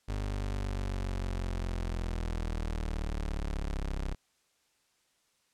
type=linear sweep; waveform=30% pulse; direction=down; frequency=50.9 to 32.7 Hz; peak=-29 dBFS; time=0.08-4.15 s; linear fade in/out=10 ms; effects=white hiss -72 dBFS RMS until 5.53 s + low-pass 9000 Hz 12 dB/octave